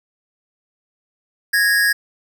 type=tone pair together; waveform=square; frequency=1661.2 / 1843.4 Hz; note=G#6 / A#6; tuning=0 / -20 cents; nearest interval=major second; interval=180 cents; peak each=-15 / -21 dBFS; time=1.53-1.93 s; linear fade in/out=10 ms; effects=none